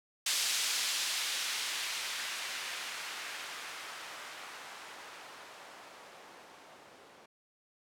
violet noise with low-pass filter sweep, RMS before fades -39 dBFS, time 0.26-7.26 s, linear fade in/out 5 ms, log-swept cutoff 4300 to 500 Hz, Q 0.74, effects none

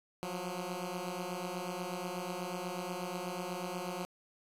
10% pulse beating tone pair, 174.61 / 182.81 Hz, F3 / F#3, 0 / -21 cents, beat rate 8.2 Hz, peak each -33 / -31 dBFS, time 0.23-4.05 s, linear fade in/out 0 ms, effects resampled to 32000 Hz + 10-bit

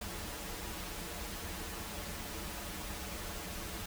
pink noise with comb filter, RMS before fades -42 dBFS, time 0.01-3.86 s, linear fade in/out 5 ms, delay 7.7 ms, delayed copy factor -0.85, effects none

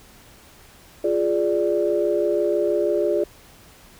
sine chord, D diminished, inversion first, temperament equal, 349.2 / 415.3 / 587.3 Hz, F4 / Ab4 / D5, 0 / 0 / 0 cents, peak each -22 dBFS, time 1.04-3.24 s, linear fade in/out 5 ms, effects tanh soft clip ceiling -8 dBFS + pink hiss -49 dBFS RMS until 3.99 s

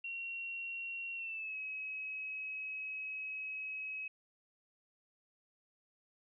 sine tone with pitch glide, 2739 to 2556 Hz, F7 to D#7, -34 to +46 cents, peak -39 dBFS, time 0.04-4.08 s, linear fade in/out 5 ms, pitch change -120 cents, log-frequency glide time 1.15-1.57 s, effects none

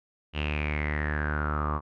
sawtooth tone with low-pass filter sweep, 75 Hz, D2, 37 cents sharp, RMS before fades -29 dBFS, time 0.33-1.81 s, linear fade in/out 50 ms, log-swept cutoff 2900 to 1100 Hz, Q 9.4, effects none

